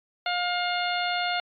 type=harmonic tone; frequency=710 Hz; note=F5; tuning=28 cents sharp; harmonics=1 / 2 / 3 / 4 / 5 / 6; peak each=-28 / -31 / -33 / -34 / -35 / -36 dBFS; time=0.26-1.4 s; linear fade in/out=2 ms; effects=AAC 64 kbps